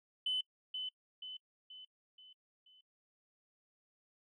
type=tone with echo; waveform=sine; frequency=3023 Hz; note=F#7; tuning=36 cents sharp; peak=-31 dBFS; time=0.26-0.41 s; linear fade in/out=5 ms; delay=480 ms; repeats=5; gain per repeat=-6 dB; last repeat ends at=2.81 s; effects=noise-tail reverb RT60 0.1 s tail -26 dB re dry + tanh soft clip ceiling -27 dBFS